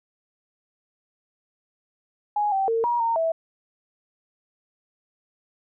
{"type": "tone with pitch steps", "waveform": "sine", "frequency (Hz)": [832, 775, 455.3, 954, 919, 654], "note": ["G#5", "G5", "A#4", "A#5", "A#5", "E5"], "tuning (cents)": [3, -20, -41, 40, -25, -14], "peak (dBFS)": -20, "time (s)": [2.36, 3.32], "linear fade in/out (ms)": 5, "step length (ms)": 160, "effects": []}